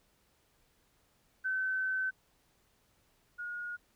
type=tone pair in turn; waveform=sine; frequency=1528 / 1438.9 Hz; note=G6 / F#6; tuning=-45 / -49 cents; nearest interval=minor second; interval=104 cents; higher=first; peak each=-30 / -37 dBFS; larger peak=first; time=1.44-2.11 / 3.38-3.77 s; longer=first; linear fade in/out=20 ms; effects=pink hiss -71 dBFS RMS until 3.95 s